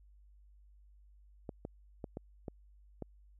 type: clicks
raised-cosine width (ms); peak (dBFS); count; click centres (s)
2; -27; 6; 1.492 / 1.651 / 2.042 / 2.171 / 2.482 / 3.023
effects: added 50 Hz sine -58 dBFS peak until 3.39 s